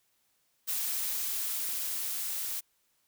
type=noise with level ramp; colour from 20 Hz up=blue; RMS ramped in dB=-32 to -35 dBFS; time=0.67-2.61 s; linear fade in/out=20 ms; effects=white hiss -73 dBFS RMS until 3.07 s